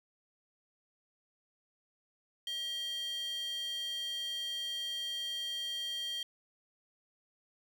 square tone with high-pass filter, 639 Hz, D#5, 46 cents sharp, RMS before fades -38 dBFS, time 2.47-6.23 s, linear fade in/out 2 ms, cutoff 3000 Hz, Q 9.9, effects none

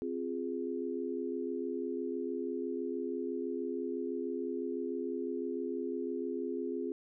sine chord, F minor, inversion second, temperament equal, 261.6 / 349.2 / 415.3 Hz, C4 / F4 / Ab4, 0 / 0 / 0 cents, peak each -38 / -38 / -38 dBFS, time 0.02-6.92 s, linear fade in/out 0 ms, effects none

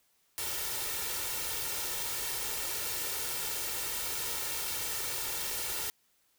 white noise with comb filter, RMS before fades -35 dBFS, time 0.38-5.9 s, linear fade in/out 0 ms, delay 2.2 ms, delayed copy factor +0.6, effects white hiss -71 dBFS RMS until 6.38 s

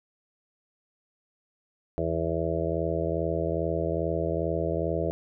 harmonic tone, 82.41 Hz, E2, in tune, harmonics 1 / 2 / 4 / 5 / 6 / 7 / 8, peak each -33 / -33 / -33 / -33 / -33 / -33 / -33 dBFS, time 1.98-5.11 s, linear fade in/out 0 ms, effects none

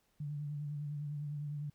sine tone with vibrato, 146.83 Hz, D3, in tune, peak -37 dBFS, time 0.2-1.7 s, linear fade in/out 5 ms, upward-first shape triangle, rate 9.9 Hz, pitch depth 47 cents each way, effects pink hiss -75 dBFS RMS until 1.74 s

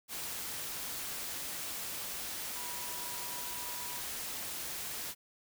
sine tone in noise, 973 Hz, B5, 26 cents flat, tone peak -48 dBFS, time 2.54-4.03 s, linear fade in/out 50 ms, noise white, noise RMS -40 dBFS, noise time 0.08-5.15 s, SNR -11 dB, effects none

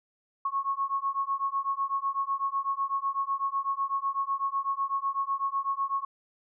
sine beating tone pair, 1094 / 1102 Hz, C#6 / C#6, -23 / -11 cents, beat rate 8 Hz, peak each -30 dBFS, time 0.45-6.05 s, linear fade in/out 5 ms, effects none

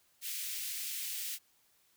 white high-pass noise, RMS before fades -39 dBFS, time 0.21-1.39 s, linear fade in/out 50 ms, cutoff 2100 Hz, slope 24 dB/octave, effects white hiss -70 dBFS RMS until 1.96 s

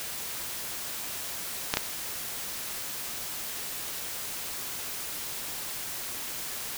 clicks, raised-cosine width 0.2 ms, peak -6 dBFS, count 2, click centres 1.739 / 1.771 s, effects white hiss -36 dBFS RMS until 6.77 s

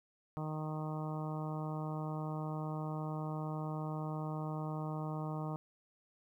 harmonic tone, 154.8 Hz, D#3, 9 cents flat, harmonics 1 / 2 / 3 / 4 / 5 / 6 / 7 / 8, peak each -38 / -45 / -49 / -48 / -48 / -50 / -50 / -52 dBFS, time 0.37-5.56 s, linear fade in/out 0 ms, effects 12-bit

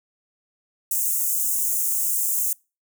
white high-pass noise, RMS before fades -23 dBFS, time 0.91-2.53 s, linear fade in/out 2 ms, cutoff 6600 Hz, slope 48 dB/octave, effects noise-tail reverb RT60 0.3 s tail -26 dB re dry

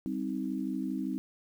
sine chord, C minor, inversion second, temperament just, 196.22 / 261.6 / 314 Hz, G3 / C4 / Eb4, +2 / 0 / +16 cents, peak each -36 / -34 / -36 dBFS, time 0.06-1.18 s, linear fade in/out 0 ms, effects 10-bit

